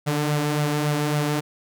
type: tone with flanger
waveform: sawtooth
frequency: 148.5 Hz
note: D3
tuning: 20 cents sharp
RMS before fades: -23 dBFS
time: 0.06-1.41 s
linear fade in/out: 20 ms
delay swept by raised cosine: 1.4 to 4.5 ms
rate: 3.6 Hz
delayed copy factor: +0.5
effects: none